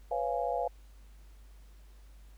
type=chord; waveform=sine; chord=C# dominant seventh; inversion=third; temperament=just; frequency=498.9 / 554.4 / 693 / 831.5 Hz; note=B4 / C#5 / E#5 / G#5; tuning=+17 / 0 / -14 / +2 cents; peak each=-35 / -36 / -33 / -36 dBFS; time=0.11-0.68 s; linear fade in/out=5 ms; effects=added 50 Hz sine -51 dBFS peak until 2.37 s + pink hiss -66 dBFS RMS until 2.37 s